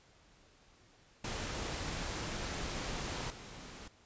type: noise with level steps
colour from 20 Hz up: pink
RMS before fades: -39 / -49 dBFS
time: 1.24-3.88 s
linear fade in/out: 5 ms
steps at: 3.3 s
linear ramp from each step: 5 ms
effects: pink hiss -64 dBFS RMS until 4.05 s + resampled to 16000 Hz